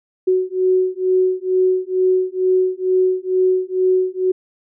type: beating tone pair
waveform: sine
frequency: 370.1 / 372.3 Hz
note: F#4 / F#4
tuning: 0 / +11 cents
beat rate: 2.2 Hz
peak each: -17 dBFS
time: 0.27-4.32 s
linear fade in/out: 10 ms
effects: none